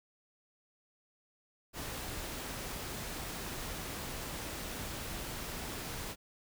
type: noise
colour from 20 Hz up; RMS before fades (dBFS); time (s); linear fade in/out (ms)
pink; -41; 1.73-6.16; 50
effects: none